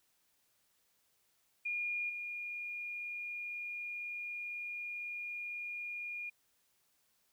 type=tone with level steps; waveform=sine; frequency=2426 Hz; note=D#7; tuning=44 cents flat; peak=-34 / -39 dBFS; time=1.65-6.3 s; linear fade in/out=10 ms; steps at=2.09 s; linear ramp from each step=10 ms; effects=white hiss -75 dBFS RMS until 7.32 s